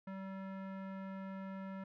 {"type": "tone with low-pass filter", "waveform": "square", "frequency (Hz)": 192.3, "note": "G3", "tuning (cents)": -33, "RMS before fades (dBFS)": -45, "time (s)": [0.07, 1.84], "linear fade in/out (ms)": 5, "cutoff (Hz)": 1600, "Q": 1.4, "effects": []}